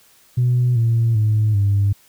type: tone with pitch steps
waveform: sine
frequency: 123.47 / 115.2 / 107.49 / 100.29 Hz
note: B2 / A#2 / A2 / G2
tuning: 0 / -20 / -40 / +40 cents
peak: -12 dBFS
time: 0.37-1.93 s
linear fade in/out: 10 ms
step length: 390 ms
effects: tanh soft clip ceiling -10 dBFS + white hiss -53 dBFS RMS until 2.08 s